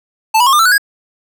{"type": "tone with pitch steps", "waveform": "square", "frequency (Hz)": [880, 976.4, 1083.4, 1202.1, 1333.8, 1480, 1642.1], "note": ["A5", "B5", "C#6", "D6", "E6", "F#6", "G#6"], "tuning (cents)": [0, -20, -40, 40, 20, 0, -20], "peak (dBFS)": -8, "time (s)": [0.34, 0.781], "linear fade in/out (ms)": 10, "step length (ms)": 63, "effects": []}